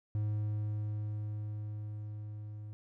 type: tone with level ramp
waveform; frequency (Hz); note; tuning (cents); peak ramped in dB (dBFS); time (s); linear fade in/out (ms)
triangle; 105.7; G#2; +31; -28 to -40; 0.15-2.73; 0
effects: none